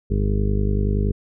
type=harmonic tone; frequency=50.6 Hz; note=G#1; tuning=44 cents flat; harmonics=1 / 2 / 3 / 4 / 5 / 6 / 7 / 8 / 9; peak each=-20 / -23 / -30 / -26 / -37 / -35 / -39 / -29 / -36 dBFS; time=0.1-1.12 s; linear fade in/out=10 ms; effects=none